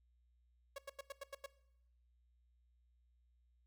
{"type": "tone bursts", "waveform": "sawtooth", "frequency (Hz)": 554.4, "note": "C#5", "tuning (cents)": 0, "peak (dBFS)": -40, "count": 7, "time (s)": [0.76, 1.462], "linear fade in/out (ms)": 5, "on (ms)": 24, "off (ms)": 89, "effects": ["noise-tail reverb RT60 0.8 s tail -19 dB re dry", "added 60 Hz sine -70 dBFS peak until 3.66 s"]}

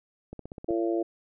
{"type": "click train", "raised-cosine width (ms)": 2, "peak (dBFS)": -26, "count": 7, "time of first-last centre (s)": [0.33, 0.707], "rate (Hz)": 15.9}
{"type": "harmonic tone", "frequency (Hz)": 113.1, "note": "A2", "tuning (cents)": 48, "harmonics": [3, 4, 5, 6], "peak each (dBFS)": [-26, -33, -34, -34], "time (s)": [0.68, 1.03], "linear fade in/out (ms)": 10}
{"effects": []}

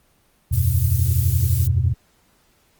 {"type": "chord", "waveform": "sine", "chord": "E suspended second", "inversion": "none", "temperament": "equal with one note detuned", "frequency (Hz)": [82.41, 94.22, 123.47], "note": ["E2", "F#2", "B2"], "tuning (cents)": [0, 32, 0], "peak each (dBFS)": -20, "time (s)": [0.51, 1.94], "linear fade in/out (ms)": 10}
{"type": "noise", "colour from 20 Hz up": "violet", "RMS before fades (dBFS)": -29, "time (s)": [0.52, 1.68], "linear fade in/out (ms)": 20}
{"effects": ["pink hiss -60 dBFS RMS until 2.79 s", "Opus 24 kbps"]}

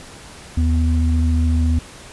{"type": "tone pair together", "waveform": "sine", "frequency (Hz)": [77.6, 246.9], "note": ["D#2", "B3"], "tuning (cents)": [-4, 0], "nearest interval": "octave + minor sixth", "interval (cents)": 2004, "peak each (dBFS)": [-14, -22], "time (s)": [0.57, 1.79], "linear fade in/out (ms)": 5, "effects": ["pink hiss -39 dBFS RMS until 2.12 s", "resampled to 24000 Hz"]}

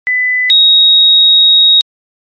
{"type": "tone pair in turn", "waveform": "sine", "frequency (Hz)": [2000, 3775], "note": ["B6", "A#7"], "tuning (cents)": [21, 21], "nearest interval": "major seventh", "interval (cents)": 1100, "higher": "second", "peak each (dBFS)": [-9, -3], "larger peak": "second", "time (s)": [[0.07, 0.5], [0.5, 1.81]], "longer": "second", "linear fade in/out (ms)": 0, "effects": ["MP3 32 kbps"]}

